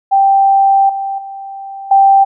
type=tone with level steps; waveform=sine; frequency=784 Hz; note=G5; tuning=in tune; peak=-6 / -16 / -24 / -4 dBFS; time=0.11-2.25 s; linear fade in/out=20 ms; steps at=0.89 / 1.18 / 1.91 s; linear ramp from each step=5 ms; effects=none